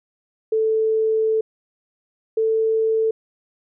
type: tone pair in turn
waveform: sine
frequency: 440.3 / 443.6 Hz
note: A4 / A4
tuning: +1 / +14 cents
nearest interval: unison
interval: 13 cents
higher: second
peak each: -16 dBFS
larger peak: neither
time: 0.52-1.41 / 2.37-3.11 s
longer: first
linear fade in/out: 5 ms
effects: none